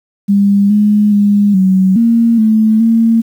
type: tone with pitch steps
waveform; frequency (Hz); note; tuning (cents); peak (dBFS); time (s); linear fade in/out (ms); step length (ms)
sine; 200.5 / 208.7 / 204.2 / 188.6 / 231.2 / 218.3 / 227.5; G3 / G#3 / G#3 / F#3 / A#3 / A3 / A#3; +39 / +9 / -29 / +33 / -14 / -13 / -42; -6; 0.28-3.22; 20; 420
effects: 7-bit